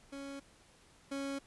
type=tone pair in turn; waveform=30% pulse; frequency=277.2 / 276.1 Hz; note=C#4 / C#4; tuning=0 / -7 cents; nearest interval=unison; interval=7 cents; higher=first; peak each=-40 / -34 dBFS; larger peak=second; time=0.12-0.4 / 1.11-1.39 s; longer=neither; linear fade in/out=10 ms; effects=pink hiss -63 dBFS RMS until 1.46 s + resampled to 24000 Hz